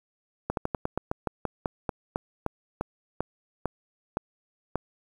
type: slowing click train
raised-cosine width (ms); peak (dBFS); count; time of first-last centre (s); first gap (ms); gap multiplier
1; -13; 18; 0.5-4.756; 72; 1.14
effects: 8-bit